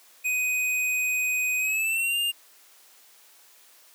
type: tone with pitch glide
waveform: square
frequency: 2500 to 2806 Hz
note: D#7 to F7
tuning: +8 to +8 cents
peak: -24 dBFS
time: 0.24-2.32 s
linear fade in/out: 20 ms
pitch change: +200 cents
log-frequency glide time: 1.58-2.18 s
effects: white hiss -55 dBFS RMS until 3.94 s + high-pass 400 Hz 12 dB/octave